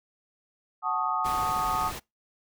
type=chord; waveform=sine; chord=D# half-diminished seventh; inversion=first; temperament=equal; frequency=740 / 880 / 1108.7 / 1244.5 Hz; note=F#5 / A5 / C#6 / D#6; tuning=0 / 0 / 0 / 0 cents; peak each=-32 / -31 / -33 / -28 dBFS; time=0.82-1.92 s; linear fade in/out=50 ms
type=noise; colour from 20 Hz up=pink; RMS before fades=-37 dBFS; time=1.24-2 s; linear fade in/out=20 ms
effects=noise-tail reverb RT60 0.2 s tail -24 dB re dry